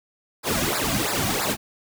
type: noise with flanger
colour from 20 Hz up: pink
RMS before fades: -24 dBFS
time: 0.43-1.57 s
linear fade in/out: 50 ms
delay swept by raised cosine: 0.32 to 2.32 ms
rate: 3 Hz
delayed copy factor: -1
effects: none

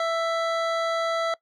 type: tone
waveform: 25% pulse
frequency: 662 Hz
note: E5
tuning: 7 cents sharp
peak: -19 dBFS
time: 0-1.34 s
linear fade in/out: 2 ms
effects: noise-tail reverb RT60 0.1 s tail -21 dB re dry + low-pass 4000 Hz 12 dB/octave

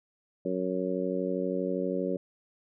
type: harmonic tone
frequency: 92.5 Hz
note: F#2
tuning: in tune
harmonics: 2 / 3 / 4 / 5 / 6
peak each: -34 / -34 / -34 / -34 / -34 dBFS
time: 0.45-2.17 s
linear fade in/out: 5 ms
effects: none

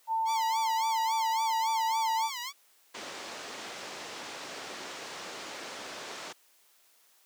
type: tone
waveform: sine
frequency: 895 Hz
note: A5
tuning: 29 cents sharp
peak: -26 dBFS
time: 0.07-2.3 s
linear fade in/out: 50 ms
type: tone with vibrato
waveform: 10% pulse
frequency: 1056 Hz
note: C6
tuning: 16 cents sharp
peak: -27 dBFS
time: 0.25-2.53 s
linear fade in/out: 50 ms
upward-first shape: sine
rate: 3.6 Hz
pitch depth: 170 cents each way
type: low-pass noise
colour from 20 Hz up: pink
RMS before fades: -39 dBFS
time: 2.94-6.33 s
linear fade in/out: 10 ms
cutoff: 7100 Hz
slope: 24 dB/octave
effects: white hiss -64 dBFS RMS until 7.25 s + high-pass 400 Hz 12 dB/octave

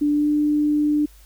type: tone with pitch glide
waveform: sine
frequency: 293.7 to 297.5 Hz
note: D4 to D4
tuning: 0 to +22 cents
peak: -16 dBFS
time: 0.01-1.06 s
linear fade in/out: 10 ms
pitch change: +22 cents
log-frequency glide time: 0.11-0.29 s
effects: added 50 Hz sine -46 dBFS peak until 1.25 s + white hiss -54 dBFS RMS until 1.25 s

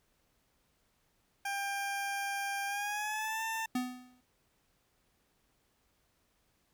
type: tone with pitch glide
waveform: 20% pulse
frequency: 797 to 894.6 Hz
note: G5 to A5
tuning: +28 to +28 cents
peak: -29 dBFS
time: 1.45-3.66 s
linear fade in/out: 5 ms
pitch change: +200 cents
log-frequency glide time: 2.66-3.43 s
type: tone with exponential decay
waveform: square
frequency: 250.6 Hz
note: B3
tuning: 25 cents sharp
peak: -29 dBFS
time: 3.75-4.21 s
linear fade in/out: 5 ms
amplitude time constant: 100 ms
effects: pink hiss -74 dBFS RMS until 6.73 s

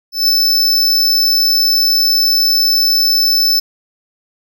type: tone with ADSR envelope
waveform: square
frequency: 5274 Hz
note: E8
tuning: in tune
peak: -8 dBFS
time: 0.12-3.6 s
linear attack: 170 ms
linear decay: 8 ms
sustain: -2 dB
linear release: 11 ms
effects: none

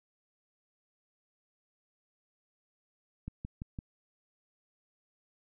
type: click train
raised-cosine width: 5 ms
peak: -26 dBFS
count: 4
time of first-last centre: 3.28-3.788 s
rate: 5.9 Hz
effects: none

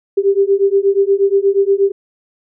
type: beating tone pair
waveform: sine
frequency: 391.1 / 399.5 Hz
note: G4 / G4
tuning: -4 / +33 cents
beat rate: 8.4 Hz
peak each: -13 dBFS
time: 0.17-1.92 s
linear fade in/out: 10 ms
effects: none

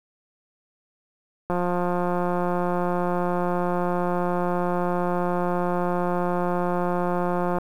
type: click train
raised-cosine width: 1 ms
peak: -12 dBFS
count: 1078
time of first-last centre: 1.5-7.585 s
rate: 177 Hz
effects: 8-bit

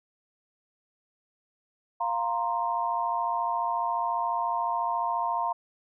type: chord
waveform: sine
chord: F suspended fourth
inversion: none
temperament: equal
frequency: 698.5 / 932.3 / 1046.5 Hz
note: F5 / Bb5 / C6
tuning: 0 / 0 / 0 cents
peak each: -31 / -28 / -31 dBFS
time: 2-5.53 s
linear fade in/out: 10 ms
effects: none

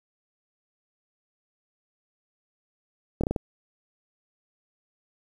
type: slowing click train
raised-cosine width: 2 ms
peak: -12 dBFS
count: 5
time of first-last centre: 3.21-3.362 s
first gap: 26 ms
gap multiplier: 1.26
effects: 8-bit

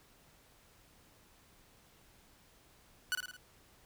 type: tone with echo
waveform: sawtooth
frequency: 1480 Hz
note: F#6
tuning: in tune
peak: -27 dBFS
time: 3.12-3.15 s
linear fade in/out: 0 ms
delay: 54 ms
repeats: 4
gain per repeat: -5 dB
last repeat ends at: 3.366 s
effects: pink hiss -64 dBFS RMS until 3.85 s

